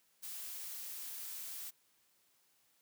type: noise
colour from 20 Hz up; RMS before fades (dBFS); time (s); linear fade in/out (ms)
blue; -45; 0.22-1.71; 20
effects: white hiss -73 dBFS RMS until 2.81 s + high-pass 100 Hz 12 dB/octave